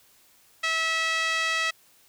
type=tone with band-pass filter; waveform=5% pulse; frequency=649 Hz; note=E5; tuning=27 cents flat; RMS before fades=-26 dBFS; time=0.63-1.71 s; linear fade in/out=10 ms; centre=1900 Hz; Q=1.5; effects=white hiss -59 dBFS RMS until 2.08 s